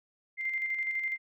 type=tone with tremolo; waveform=sine; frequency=2093 Hz; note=C7; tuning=in tune; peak=-28 dBFS; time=0.37-1.18 s; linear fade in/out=50 ms; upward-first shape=square; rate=12 Hz; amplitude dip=40%; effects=none